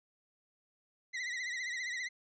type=tone with vibrato; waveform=40% pulse; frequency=1975.5 Hz; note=B6; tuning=in tune; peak=-35 dBFS; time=1.13-2.09 s; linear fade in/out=20 ms; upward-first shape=triangle; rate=15 Hz; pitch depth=100 cents each way; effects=resampled to 16000 Hz